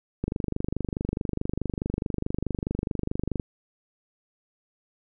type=click train; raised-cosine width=3 ms; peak=-14 dBFS; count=79; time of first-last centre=0.24-3.398 s; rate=24.7 Hz; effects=none